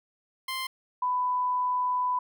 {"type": "tone pair in turn", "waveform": ["15% pulse", "sine"], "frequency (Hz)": [1046.5, 996.7], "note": ["C6", "B5"], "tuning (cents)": [0, 16], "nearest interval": "minor second", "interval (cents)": 84, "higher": "first", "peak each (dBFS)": -24, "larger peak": "neither", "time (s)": [[0.48, 0.67], [1.02, 2.19]], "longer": "second", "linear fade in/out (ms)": 5, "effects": []}